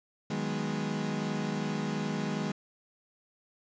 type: chord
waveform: 35% pulse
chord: G# minor seventh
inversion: second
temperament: equal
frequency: 155.56 / 185 / 207.7 / 246.9 Hz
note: D#3 / F#3 / G#3 / B3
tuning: 0 / 0 / 0 / 0 cents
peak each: -34 / -37 / -32 / -37 dBFS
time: 0.3-2.52 s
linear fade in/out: 5 ms
effects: resampled to 16000 Hz + 10-bit